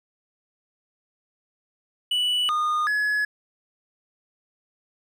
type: tone with pitch steps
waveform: triangle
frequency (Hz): 2958 / 1224 / 1694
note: F#7 / D#6 / G#6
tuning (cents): -1 / -29 / +34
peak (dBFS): -19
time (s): 2.11-3.25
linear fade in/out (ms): 5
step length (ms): 380
effects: none